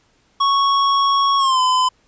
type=tone with pitch glide; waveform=square; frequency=1108.7 to 1016.7 Hz; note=C#6 to B5; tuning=0 to +50 cents; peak=-14 dBFS; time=0.4-1.89 s; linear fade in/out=10 ms; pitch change=-150 cents; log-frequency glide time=1.38-1.6 s; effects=pink hiss -59 dBFS RMS until 2.07 s + resampled to 16000 Hz